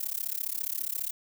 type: noise with amplitude modulation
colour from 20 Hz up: violet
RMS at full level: -29 dBFS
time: 0-1.11 s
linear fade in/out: 10 ms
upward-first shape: sine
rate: 34.7 Hz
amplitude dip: 100%
effects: none